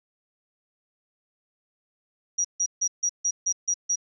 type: tone bursts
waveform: sine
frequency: 5760 Hz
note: F#8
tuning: 47 cents flat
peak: -21 dBFS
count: 8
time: 2.38-3.958 s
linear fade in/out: 10 ms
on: 66 ms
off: 150 ms
effects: none